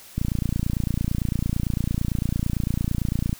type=click train; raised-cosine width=5 ms; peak=-11 dBFS; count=92; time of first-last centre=0.18-3.329 s; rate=28.9 Hz; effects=white hiss -46 dBFS RMS until 3.39 s